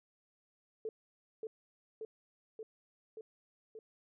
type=tone with echo; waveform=sine; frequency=440 Hz; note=A4; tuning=in tune; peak=-36 dBFS; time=0.85-0.89 s; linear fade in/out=2 ms; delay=580 ms; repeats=5; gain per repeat=-2 dB; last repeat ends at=3.79 s; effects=none